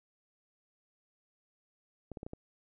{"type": "clicks", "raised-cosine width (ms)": 2, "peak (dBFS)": -28, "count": 5, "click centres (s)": [2.117, 2.172, 2.231, 2.265, 2.334], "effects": []}